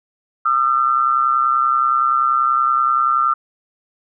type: tone pair together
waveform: sine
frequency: 1215 / 1345.5 Hz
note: D#6 / E6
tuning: -42 / +35 cents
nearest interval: major second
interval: 177 cents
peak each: -16 dBFS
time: 0.45-3.34 s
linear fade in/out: 10 ms
effects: none